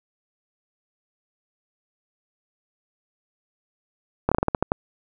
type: slowing click train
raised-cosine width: 1 ms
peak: -5 dBFS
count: 9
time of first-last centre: 4.29-4.719 s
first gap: 26 ms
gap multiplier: 1.2
effects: none